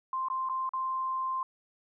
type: tone with dropouts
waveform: sine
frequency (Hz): 1046.5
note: C6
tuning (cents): 0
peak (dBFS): -29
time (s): 0.13-1.43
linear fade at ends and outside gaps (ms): 2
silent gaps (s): 0.285-0.3 / 0.489-0.496 / 0.692-0.735
effects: none